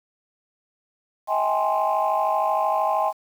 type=tone cluster; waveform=sine; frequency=639 / 787 / 840 / 1047 Hz; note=D#5 / G5 / G#5 / C6; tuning=+46 / +7 / +19 / +1 cents; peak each=-24 dBFS; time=1.27-3.13 s; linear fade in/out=50 ms; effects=tanh soft clip ceiling -12 dBFS + 8-bit